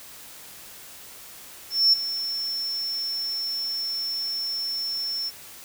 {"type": "tone with ADSR envelope", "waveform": "triangle", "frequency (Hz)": 5400, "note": "E8", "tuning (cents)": 41, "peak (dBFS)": -11, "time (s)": [1.7, 5.31], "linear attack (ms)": 230, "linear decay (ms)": 11, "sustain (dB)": -14, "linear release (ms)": 32, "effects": ["tanh soft clip ceiling -9 dBFS", "white hiss -44 dBFS RMS until 5.64 s"]}